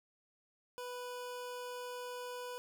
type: tone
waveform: 25% pulse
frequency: 493.9 Hz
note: B4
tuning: in tune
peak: -38 dBFS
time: 0.78-2.58 s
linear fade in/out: 0 ms
effects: none